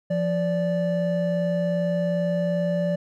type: tone pair together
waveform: triangle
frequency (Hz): 173.5 / 583.1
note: F3 / D5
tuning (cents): -11 / -13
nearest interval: octave + major sixth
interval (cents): 2098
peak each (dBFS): -22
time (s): 0.1-2.96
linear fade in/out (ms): 10
effects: none